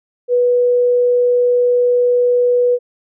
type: tone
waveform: sine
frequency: 490 Hz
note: B4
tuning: 14 cents flat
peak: -10 dBFS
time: 0.28-2.79 s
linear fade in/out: 50 ms
effects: none